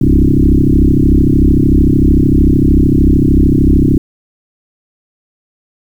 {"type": "tone with frequency modulation", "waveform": "sine", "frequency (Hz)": 118.1, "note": "A#2", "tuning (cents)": 23, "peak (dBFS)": -5, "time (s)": [0.01, 3.98], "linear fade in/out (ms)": 5, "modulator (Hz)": 33.3, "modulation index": 6.3, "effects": ["7-bit"]}